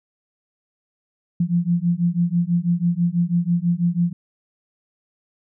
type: beating tone pair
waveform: sine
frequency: 170 / 176.1 Hz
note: F3 / F3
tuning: -46 / +15 cents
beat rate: 6.1 Hz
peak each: -20 dBFS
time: 1.4-4.13 s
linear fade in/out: 5 ms
effects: none